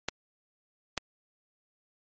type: clicks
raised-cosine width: 0.2 ms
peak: -11 dBFS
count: 2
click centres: 0.086 / 0.977 s
effects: MP3 32 kbps